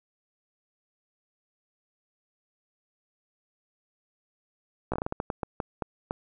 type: slowing click train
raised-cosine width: 1 ms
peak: -15 dBFS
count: 13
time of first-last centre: 4.92-6.109 s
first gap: 16 ms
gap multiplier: 1.3
effects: none